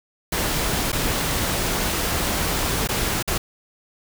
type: noise with dropouts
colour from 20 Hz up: pink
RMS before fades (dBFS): -23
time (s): 0.32-3.38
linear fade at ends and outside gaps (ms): 5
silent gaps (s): 0.919-0.928 / 2.875-2.888 / 3.227-3.276
effects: none